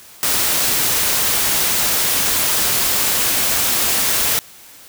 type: noise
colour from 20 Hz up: white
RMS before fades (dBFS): -17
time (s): 0.23-4.39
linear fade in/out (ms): 0
effects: white hiss -42 dBFS RMS until 4.88 s